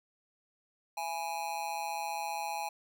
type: tone with amplitude modulation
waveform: square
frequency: 830 Hz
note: G#5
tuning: 1 cent flat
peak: -31 dBFS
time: 0.97-2.69 s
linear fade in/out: 5 ms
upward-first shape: sine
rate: 155 Hz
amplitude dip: 85%
effects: none